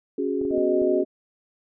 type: chord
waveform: sine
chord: C# suspended fourth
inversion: none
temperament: just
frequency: 277.2 / 369.6 / 415.8 Hz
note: C#4 / F#4 / G#4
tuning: 0 / -2 / +2 cents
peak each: -27 dBFS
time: 0.18-1.04 s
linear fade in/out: 5 ms
type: clicks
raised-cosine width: 2 ms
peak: -26 dBFS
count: 5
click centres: 0.414 / 0.452 / 0.509 / 0.579 / 0.818 s
type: harmonic tone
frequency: 123.47 Hz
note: B2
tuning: in tune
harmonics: 2 / 3 / 4 / 5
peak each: -31 / -26 / -37 / -25 dBFS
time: 0.5-1.05 s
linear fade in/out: 50 ms
effects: none